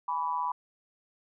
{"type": "tone with amplitude modulation", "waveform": "sine", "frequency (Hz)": 987.8, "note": "B5", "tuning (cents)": 0, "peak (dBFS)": -24, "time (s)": [0.08, 0.52], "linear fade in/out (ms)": 5, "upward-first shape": "sine", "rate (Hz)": 157, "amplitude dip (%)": 85, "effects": []}